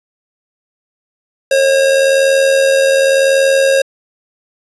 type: tone with amplitude modulation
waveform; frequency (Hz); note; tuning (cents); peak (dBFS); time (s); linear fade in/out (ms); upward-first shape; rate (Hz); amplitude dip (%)
square; 541; C#5; -42; -7; 1.51-3.82; 5; sine; 80.9; 45
effects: resampled to 24000 Hz + 8-bit